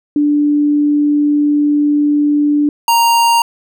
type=tone pair in turn; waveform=sine / square; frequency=293.6 / 932.1 Hz; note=D4 / A#5; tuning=0 / 0 cents; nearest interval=octave + minor sixth; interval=2000 cents; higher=second; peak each=-9 dBFS; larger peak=neither; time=0.16-2.69 / 2.88-3.42 s; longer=first; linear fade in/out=2 ms; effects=none